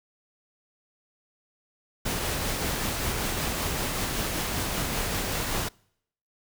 pink noise with tremolo, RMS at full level -28 dBFS, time 2.05-5.69 s, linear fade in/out 10 ms, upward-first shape triangle, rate 5.2 Hz, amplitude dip 25%, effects noise-tail reverb RT60 0.7 s tail -26 dB re dry

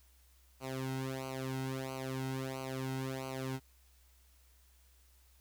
sawtooth tone with flanger, 132 Hz, C3, 16 cents sharp, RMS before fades -39 dBFS, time 0.6-3.6 s, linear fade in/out 50 ms, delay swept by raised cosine 0.56 to 1.76 ms, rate 1.5 Hz, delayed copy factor -0.95, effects added 63 Hz sine -63 dBFS peak until 5.4 s + white hiss -69 dBFS RMS until 5.4 s

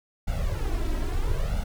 brown noise with flanger, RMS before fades -26 dBFS, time 0.27-1.64 s, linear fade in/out 10 ms, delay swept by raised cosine 1.4 to 3.1 ms, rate 0.75 Hz, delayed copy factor +0.85, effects none

